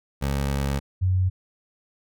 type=tone pair in turn; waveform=20% pulse / sine; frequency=69.3 / 92.72 Hz; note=C#2 / F#2; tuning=0 / +4 cents; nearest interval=perfect fourth; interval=504 cents; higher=second; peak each=-18 dBFS; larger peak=neither; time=0.21-0.8 / 1.01-1.3 s; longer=first; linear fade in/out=20 ms; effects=none